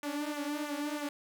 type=tone with flanger; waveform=sawtooth; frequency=293.7 Hz; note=D4; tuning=in tune; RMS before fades=-36 dBFS; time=0.03-1.09 s; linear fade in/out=2 ms; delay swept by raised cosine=0.2 to 5.4 ms; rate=3.1 Hz; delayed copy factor=-0.7; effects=none